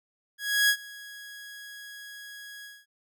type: tone with ADSR envelope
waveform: sawtooth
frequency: 1661 Hz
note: G#6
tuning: in tune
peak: -15 dBFS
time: 0.38-2.86 s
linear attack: 310 ms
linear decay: 72 ms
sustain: -23 dB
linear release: 220 ms
effects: none